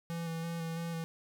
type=tone with vibrato; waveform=square; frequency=166.1 Hz; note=E3; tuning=13 cents sharp; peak=-36 dBFS; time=0.1-1.04 s; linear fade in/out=0 ms; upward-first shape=square; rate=3 Hz; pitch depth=18 cents each way; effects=none